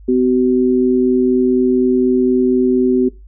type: tone pair together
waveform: sine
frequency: 253.8 / 377.9 Hz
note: B3 / F#4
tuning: +47 / +37 cents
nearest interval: perfect fifth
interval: 690 cents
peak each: -13 dBFS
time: 0.08-3.09 s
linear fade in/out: 10 ms
effects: noise-tail reverb RT60 0.2 s tail -18 dB re dry + added 50 Hz sine -36 dBFS peak until 3.27 s